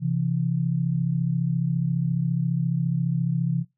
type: tone pair together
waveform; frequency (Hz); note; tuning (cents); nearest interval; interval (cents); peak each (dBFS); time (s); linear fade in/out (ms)
sine; 132.9 / 167.44; C3 / E3; +27 / +27; major third; 400; -24; 0-3.65; 50
effects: noise-tail reverb RT60 0.2 s tail -20 dB re dry